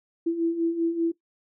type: beating tone pair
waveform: sine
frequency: 329.6 / 334.7 Hz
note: E4 / E4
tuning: 0 / +26 cents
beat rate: 5.1 Hz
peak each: -29 / -23 dBFS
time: 0.26-1.12 s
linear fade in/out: 10 ms
effects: noise-tail reverb RT60 0.1 s tail -17 dB re dry